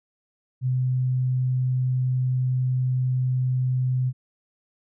sine tone, 127.8 Hz, C3, 40 cents flat, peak -20 dBFS, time 0.61-4.13 s, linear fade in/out 50 ms, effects none

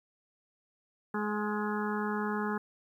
harmonic tone with a mistuned harmonic, 210.1 Hz, G#3, 20 cents sharp, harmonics 1 / 2 / 4 / 5 / 6 / 7 / 8, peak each -33 / -36 / -39 / -40 / -41 / -41 / -42 dBFS, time 1.14-2.58 s, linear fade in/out 5 ms, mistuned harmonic 7, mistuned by -29 cents, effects 11-bit

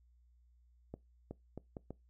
accelerating click train, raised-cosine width 2 ms, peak -30 dBFS, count 5, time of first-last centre 0.94-1.906 s, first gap 370 ms, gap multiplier 0.72, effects noise-tail reverb RT60 0.2 s tail -22 dB re dry + added 60 Hz sine -64 dBFS peak until 2.09 s

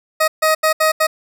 20% pulse tone bursts at uneven times, 629 Hz, D#5, 19 cents sharp, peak -7 dBFS, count 5, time 0.2-0.28 / 0.42-0.55 / 0.63-0.73 / 0.8-0.92 / 1-1.07 s, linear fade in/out 10 ms, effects none

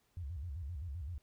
sine tone with vibrato, 77.78 Hz, D#2, in tune, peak -39 dBFS, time 0.17-1.18 s, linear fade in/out 0 ms, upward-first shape square, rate 7.7 Hz, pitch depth 220 cents each way, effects pink hiss -75 dBFS RMS until 1.22 s

